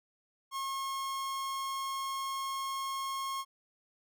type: tone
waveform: 45% pulse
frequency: 1082 Hz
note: C#6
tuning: 42 cents flat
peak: -34 dBFS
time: 0.51-3.45 s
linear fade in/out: 50 ms
effects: none